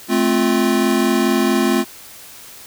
square chord, F major, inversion first, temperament equal with one note detuned, 217.1 / 261.6 / 349.2 Hz, A3 / C4 / F4, -23 / 0 / 0 cents, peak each -19 dBFS, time 0.08-1.85 s, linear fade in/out 50 ms, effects white hiss -39 dBFS RMS until 2.66 s

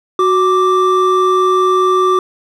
triangle tone pair together, 370 / 1174.7 Hz, F#4 / D6, 0 / 0 cents, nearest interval octave + minor sixth, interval 2000 cents, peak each -10 dBFS, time 0.19-2.19 s, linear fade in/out 2 ms, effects none

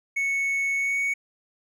triangle tone with pitch glide, 2211 to 2230 Hz, C#7 to C#7, -5 to +10 cents, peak -21 dBFS, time 0.16-1.14 s, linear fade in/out 10 ms, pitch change +15 cents, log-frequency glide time 0.75-0.98 s, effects none

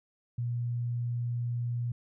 sine tone, 120 Hz, B2, 49 cents flat, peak -29 dBFS, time 0.38-1.92 s, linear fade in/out 5 ms, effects none

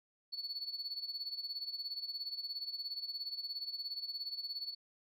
sine tone with tremolo, 4434 Hz, C#8, in tune, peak -34 dBFS, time 0.32-4.75 s, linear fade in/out 20 ms, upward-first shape sine, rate 17 Hz, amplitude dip 80%, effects tanh soft clip ceiling -34 dBFS + MP3 96 kbps

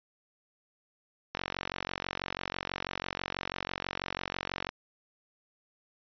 click train, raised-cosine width 0.3 ms, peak -16 dBFS, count 155, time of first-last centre 1.35-4.691 s, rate 46.1 Hz, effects resampled to 11025 Hz

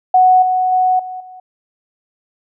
sine tone with level steps, 740 Hz, F#5, in tune, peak -6 / -12 / -10 / -24 / -33 dBFS, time 0.14-1.4 s, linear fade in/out 5 ms, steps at 0.42 / 0.72 / 0.99 / 1.2 s, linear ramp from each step 5 ms, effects none

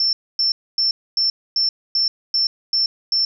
sine tone bursts, 5370 Hz, E8, 31 cents sharp, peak -15 dBFS, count 9, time 0-3.25 s, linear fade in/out 2 ms, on 130 ms, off 260 ms, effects none

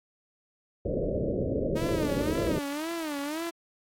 white low-pass noise, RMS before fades -29 dBFS, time 0.85-2.59 s, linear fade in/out 5 ms, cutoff 610 Hz, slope 96 dB/octave
sawtooth tone with vibrato, 308.2 Hz, D#4, 16 cents flat, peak -27 dBFS, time 1.75-3.51 s, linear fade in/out 20 ms, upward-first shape sine, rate 1.9 Hz, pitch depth 160 cents each way
effects AAC 64 kbps

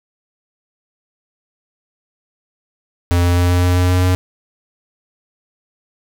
square tone with pitch steps, 87.31 / 87.87 / 88.43 / 88.99 / 89.56 / 90.13 / 90.7 / 91.28 Hz, F2 / F2 / F2 / F2 / F2 / F#2 / F#2 / F#2, 0 / +11 / +22 / +33 / +44 / -45 / -34 / -23 cents, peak -12 dBFS, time 3.11-4.15 s, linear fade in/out 0 ms, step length 130 ms, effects none

